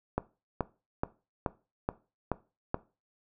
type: click train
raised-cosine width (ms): 1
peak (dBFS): -14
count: 7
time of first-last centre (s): 0.18-2.744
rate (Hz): 2.34
effects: noise-tail reverb RT60 0.3 s tail -18 dB re dry